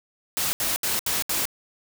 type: noise bursts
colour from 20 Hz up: white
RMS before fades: -25 dBFS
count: 5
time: 0.37-1.454 s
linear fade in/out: 0 ms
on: 160 ms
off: 71 ms
effects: none